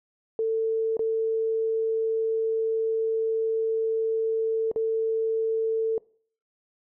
sine tone with dropouts, 446.4 Hz, A4, 25 cents sharp, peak -22 dBFS, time 0.39-5.98 s, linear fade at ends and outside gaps 1 ms, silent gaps 0.969-0.993 / 4.715-4.76 s, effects noise-tail reverb RT60 0.5 s tail -23 dB re dry

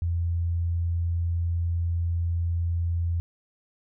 sine tone, 85.1 Hz, F2, 44 cents flat, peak -23 dBFS, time 0.02-3.2 s, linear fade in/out 0 ms, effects none

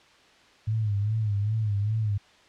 sine tone with vibrato, 105.7 Hz, G#2, 31 cents sharp, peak -23 dBFS, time 0.67-2.18 s, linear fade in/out 10 ms, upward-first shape sine, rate 2.5 Hz, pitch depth 91 cents each way, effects white hiss -56 dBFS RMS until 2.48 s + low-pass 4000 Hz 12 dB/octave

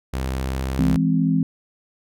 sawtooth tone with pitch glide, 65.41 to 66.06 Hz, C2 to C2, 0 to +17 cents, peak -19 dBFS, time 0.13-0.97 s, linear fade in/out 10 ms, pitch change +17 cents, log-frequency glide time 0.26-0.74 s
sine chord, E augmented, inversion none, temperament equal with one note detuned, 165.77 / 207.7 / 261.6 Hz, E3 / G#3 / B#3, +10 / 0 / 0 cents, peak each -19 / -24 / -20 dBFS, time 0.79-1.43 s, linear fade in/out 2 ms
effects none

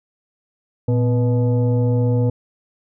sine tone with frequency modulation, 117 Hz, A#2, 7 cents sharp, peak -14 dBFS, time 0.88-2.3 s, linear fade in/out 5 ms, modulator 371 Hz, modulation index 0.76, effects none

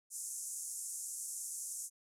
pink band-pass noise, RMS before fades -43 dBFS, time 0.1-1.9 s, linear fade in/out 50 ms, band 6500 to 11000 Hz, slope 48 dB/octave, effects none

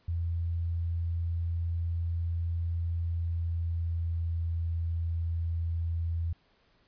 sine tone with pitch glide, 84.5 to 83.53 Hz, E2 to E2, +43 to +23 cents, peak -28 dBFS, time 0.08-6.33 s, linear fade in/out 5 ms, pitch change -20 cents, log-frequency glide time 2.93-4.48 s, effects pink hiss -67 dBFS RMS until 6.87 s + resampled to 11025 Hz

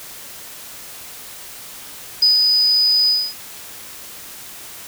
sine tone with ADSR envelope, 4978 Hz, D#8, in tune, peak -9 dBFS, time 2.22-3.34 s, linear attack 6 ms, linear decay 140 ms, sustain -3 dB, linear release 250 ms, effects white hiss -36 dBFS RMS until 4.87 s

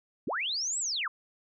sine linear two-way sweep, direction up then down, 136 to 8030 to 1015 Hz, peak -29 dBFS, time 0.27-1.08 s, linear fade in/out 5 ms, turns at 0.79 s, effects none

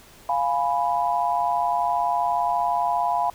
sine chord, F diminished, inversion none, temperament equal, 698.5 / 830.6 / 987.8 Hz, F5 / Ab5 / Cb6, 0 / 0 / 0 cents, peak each -24 / -25 / -24 dBFS, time 0.29-3.3 s, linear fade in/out 2 ms, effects pink hiss -49 dBFS RMS until 3.34 s

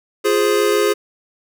square chord, F minor, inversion none, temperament equal, 349.2 / 415.3 / 523.3 Hz, F4 / Ab4 / C5, 0 / 0 / 0 cents, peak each -21 / -16 / -22 dBFS, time 0.24-0.94 s, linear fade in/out 20 ms, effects none

